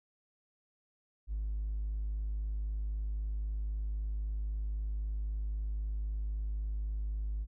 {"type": "tone with hard clipping", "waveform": "sine", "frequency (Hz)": 51.91, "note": "G#1", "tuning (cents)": 0, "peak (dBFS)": -33, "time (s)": [1.27, 7.47], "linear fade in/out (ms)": 50, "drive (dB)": 1, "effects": []}